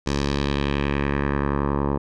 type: tone with low-pass filter sweep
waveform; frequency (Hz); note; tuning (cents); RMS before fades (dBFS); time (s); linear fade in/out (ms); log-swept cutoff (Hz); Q
10% pulse; 70.6; C#2; +32; -23; 0.06-1.98; 10; 6000 to 850; 1.8
effects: none